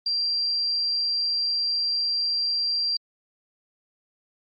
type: tone with amplitude modulation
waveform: sine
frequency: 4731 Hz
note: D8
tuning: 12 cents sharp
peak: -21 dBFS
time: 0.06-2.97 s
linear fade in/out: 5 ms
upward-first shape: sine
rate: 164 Hz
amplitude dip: 25%
effects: Opus 48 kbps